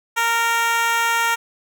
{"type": "tone with high-pass filter", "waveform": "10% pulse", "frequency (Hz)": 462.9, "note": "A#4", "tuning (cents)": -12, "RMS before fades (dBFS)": -19, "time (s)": [0.16, 1.36], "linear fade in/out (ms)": 20, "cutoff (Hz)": 1000, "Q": 1.6, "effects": []}